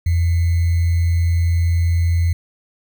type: tone with sample-and-hold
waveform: sine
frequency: 84.8 Hz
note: E2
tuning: 50 cents sharp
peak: -13 dBFS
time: 0.06-2.33 s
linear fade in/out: 5 ms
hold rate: 2100 Hz
effects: none